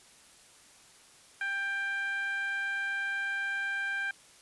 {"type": "tone with band-pass filter", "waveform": "15% pulse", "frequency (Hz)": 791, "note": "G5", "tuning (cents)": 15, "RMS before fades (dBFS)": -33, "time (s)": [1.41, 4.11], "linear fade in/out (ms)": 2, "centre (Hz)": 1700, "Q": 4.1, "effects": ["white hiss -57 dBFS RMS until 4.41 s", "resampled to 24000 Hz"]}